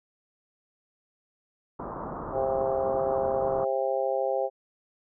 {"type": "low-pass noise", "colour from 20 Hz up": "white", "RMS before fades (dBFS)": -36, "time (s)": [1.79, 3.65], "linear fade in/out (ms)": 10, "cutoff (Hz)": 1200, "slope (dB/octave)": 48}
{"type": "harmonic tone", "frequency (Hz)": 133.2, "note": "C3", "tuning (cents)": 31, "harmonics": [3, 4, 5, 6], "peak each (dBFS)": [-32, -27, -31, -32], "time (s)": [2.32, 4.5], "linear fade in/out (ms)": 50}
{"effects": []}